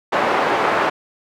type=band-pass noise; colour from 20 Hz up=pink; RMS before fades=-18 dBFS; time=0.12-0.9 s; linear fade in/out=10 ms; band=480 to 1500 Hz; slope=12 dB/octave; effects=none